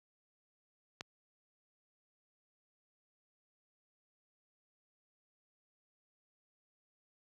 click, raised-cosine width 0.2 ms, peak -23 dBFS, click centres 1.009 s, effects high-pass 80 Hz 12 dB/octave

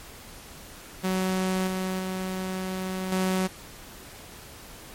sawtooth tone with level steps, 187 Hz, F#3, 19 cents sharp, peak -20 / -23 / -25 / -19 dBFS, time 1.03-3.48 s, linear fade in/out 20 ms, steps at 1.67 / 1.99 / 3.12 s, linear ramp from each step 2 ms, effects pink hiss -45 dBFS RMS until 4.94 s + MP3 64 kbps

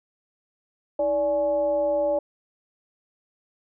sine tone with frequency modulation, 580 Hz, D5, 22 cents flat, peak -20 dBFS, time 0.99-2.19 s, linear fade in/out 5 ms, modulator 260 Hz, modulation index 0.49, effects none

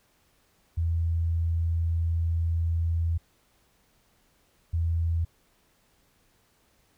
sine tone pair in turn, 83.2 / 83.2 Hz, E2 / E2, +17 / +17 cents, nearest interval unison, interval 0 cents, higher neither, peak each -23 dBFS, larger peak neither, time 0.77-3.18 / 4.73-5.25 s, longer first, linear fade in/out 10 ms, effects pink hiss -66 dBFS RMS until 6.97 s

